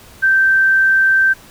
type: tone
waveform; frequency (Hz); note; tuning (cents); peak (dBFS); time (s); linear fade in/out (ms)
sine; 1560; G6; -9; -9; 0.22-1.34; 20
effects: pink hiss -42 dBFS RMS until 1.5 s